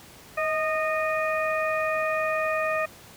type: harmonic tone with a mistuned harmonic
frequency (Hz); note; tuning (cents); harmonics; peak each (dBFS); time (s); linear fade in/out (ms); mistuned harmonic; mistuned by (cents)
616; D#5; -17; 1 / 2 / 3 / 4; -26 / -29 / -31 / -32; 0.37-2.86; 10; 1; +43
effects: pink hiss -48 dBFS RMS until 3.16 s + high-pass 60 Hz 12 dB/octave